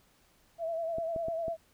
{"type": "tone with vibrato", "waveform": "sine", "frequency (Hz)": 661, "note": "E5", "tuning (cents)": 5, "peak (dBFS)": -31, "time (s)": [0.58, 1.57], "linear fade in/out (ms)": 50, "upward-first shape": "sine", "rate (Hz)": 10, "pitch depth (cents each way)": 48}
{"type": "clicks", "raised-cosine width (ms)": 2, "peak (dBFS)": -27, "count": 4, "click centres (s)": [0.984, 1.162, 1.284, 1.482]}
{"effects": ["pink hiss -66 dBFS RMS until 1.73 s"]}